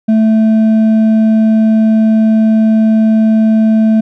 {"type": "tone with hard clipping", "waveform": "sine", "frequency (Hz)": 220, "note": "A3", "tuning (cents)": 0, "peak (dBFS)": -7, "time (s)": [0.08, 4.01], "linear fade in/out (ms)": 10, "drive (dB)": 4, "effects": []}